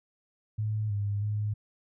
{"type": "tone with pitch steps", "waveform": "sine", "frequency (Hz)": [107.4, 101.9, 105.1], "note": ["A2", "G#2", "G#2"], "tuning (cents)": [-41, -32, 21], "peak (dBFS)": -27, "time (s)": [0.58, 1.54], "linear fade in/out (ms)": 10, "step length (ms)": 320, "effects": []}